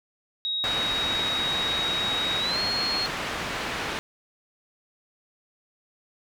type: tone with pitch glide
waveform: sine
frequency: 3791 to 4280 Hz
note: A#7 to C8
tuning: +28 to +38 cents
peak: -25 dBFS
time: 0.45-3.06 s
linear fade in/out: 0 ms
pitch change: +210 cents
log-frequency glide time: 2.39-2.6 s
type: low-pass noise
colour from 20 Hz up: white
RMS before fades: -31 dBFS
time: 0.64-3.99 s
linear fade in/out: 0 ms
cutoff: 2500 Hz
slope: 12 dB/octave
effects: none